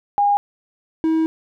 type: tone pair in turn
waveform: sine / triangle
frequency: 814 / 320.9 Hz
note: G#5 / E4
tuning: -35 / -46 cents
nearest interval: octave + major third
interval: 1611 cents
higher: first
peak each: -13 dBFS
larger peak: neither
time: 0.18-0.37 / 1.04-1.26 s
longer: second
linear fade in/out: 0 ms
effects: none